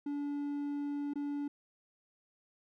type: tone with dropouts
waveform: triangle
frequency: 287.7 Hz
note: D4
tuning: 36 cents flat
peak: -32 dBFS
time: 0.06-1.48 s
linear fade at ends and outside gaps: 5 ms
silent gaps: 1.136-1.156 s
effects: none